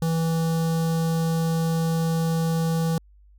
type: tone with notch filter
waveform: square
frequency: 163.8 Hz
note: E3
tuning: 11 cents flat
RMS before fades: -23 dBFS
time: 0.02-2.98 s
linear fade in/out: 2 ms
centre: 2200 Hz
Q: 0.9
effects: added 50 Hz sine -50 dBFS peak until 3.38 s